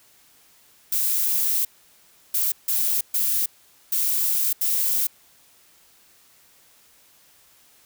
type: noise bursts at uneven times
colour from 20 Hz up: violet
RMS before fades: -22 dBFS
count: 6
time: 0.92-1.65 / 2.34-2.52 / 2.68-3.01 / 3.14-3.46 / 3.92-4.53 / 4.61-5.07 s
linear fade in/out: 5 ms
effects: white hiss -56 dBFS RMS until 7.85 s